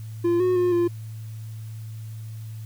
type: tone with pitch steps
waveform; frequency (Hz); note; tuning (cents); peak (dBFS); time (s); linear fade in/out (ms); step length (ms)
triangle; 344.8 / 365.1 / 357.2 / 346.6; F4 / F#4 / F4 / F4; -22 / -23 / +39 / -13; -16; 0.24-0.88; 10; 160
effects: added 110 Hz sine -33 dBFS peak until 2.65 s + white hiss -54 dBFS RMS until 2.65 s